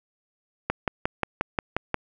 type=click train; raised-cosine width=0.5 ms; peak=-8 dBFS; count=8; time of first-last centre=0.7-1.943 s; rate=5.63 Hz; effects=none